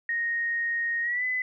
sine tone with pitch glide, 1864.7 to 2010 Hz, A#6 to B6, 0 to +30 cents, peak -25 dBFS, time 0.09-1.42 s, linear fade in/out 2 ms, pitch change +130 cents, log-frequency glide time 1.02-1.24 s, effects none

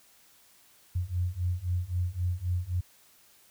sine beating tone pair, 87.31 / 91.11 Hz, F2 / F#2, 0 / -26 cents, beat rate 3.8 Hz, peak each -31 / -30 dBFS, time 0.95-2.81 s, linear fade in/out 10 ms, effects white hiss -60 dBFS RMS until 3.5 s

